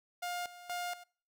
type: tone with tremolo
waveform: sawtooth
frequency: 708 Hz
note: F5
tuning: 23 cents sharp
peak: -32 dBFS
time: 0.22-1.04 s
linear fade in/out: 10 ms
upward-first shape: square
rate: 2.1 Hz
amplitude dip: 80%
effects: noise-tail reverb RT60 0.5 s tail -26 dB re dry